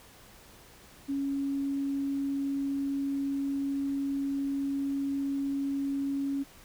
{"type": "tone", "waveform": "sine", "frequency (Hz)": 277.2, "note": "C#4", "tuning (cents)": 0, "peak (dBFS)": -28, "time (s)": [1.08, 6.44], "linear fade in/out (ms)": 20, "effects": ["pink hiss -54 dBFS RMS until 6.64 s"]}